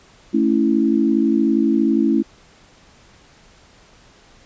sine chord, A major, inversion none, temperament equal, 220 / 277.2 / 329.6 Hz, A3 / C#4 / E4, 0 / 0 / 0 cents, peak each -18 dBFS, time 0.33-2.23 s, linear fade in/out 20 ms, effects pink hiss -50 dBFS RMS until 4.45 s + resampled to 16000 Hz

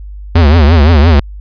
square tone with vibrato, 78 Hz, D#2, 5 cents sharp, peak -4 dBFS, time 0.35-1.2 s, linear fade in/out 5 ms, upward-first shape triangle, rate 5.8 Hz, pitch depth 220 cents each way, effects added 50 Hz sine -24 dBFS peak until 1.4 s + resampled to 11025 Hz

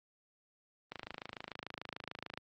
click train, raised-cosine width 0.3 ms, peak -25 dBFS, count 40, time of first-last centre 0.92-2.375 s, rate 26.8 Hz, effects high-pass 100 Hz 12 dB/octave + Opus 32 kbps

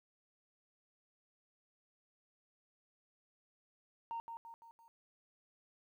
sine tone with echo, 922 Hz, A#5, 19 cents flat, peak -37 dBFS, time 4.11-4.2 s, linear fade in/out 0 ms, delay 170 ms, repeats 4, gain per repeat -6 dB, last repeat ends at 4.88 s, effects tanh soft clip ceiling -36 dBFS + 13-bit

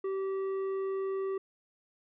sine tone with tanh clipping, 386.3 Hz, G4, 25 cents flat, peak -32 dBFS, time 0.04-1.38 s, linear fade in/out 5 ms, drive 8 dB, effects none

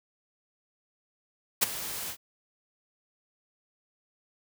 white noise with ADSR envelope, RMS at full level -20 dBFS, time 1.61-2.17 s, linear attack 20 ms, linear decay 15 ms, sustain -16 dB, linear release 72 ms, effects none

